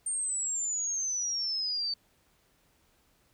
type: exponential sweep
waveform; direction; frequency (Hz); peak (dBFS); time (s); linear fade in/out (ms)
sine; down; 8800 to 4543; -29; 0.06-1.94; 5
effects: pink hiss -68 dBFS RMS until 3.33 s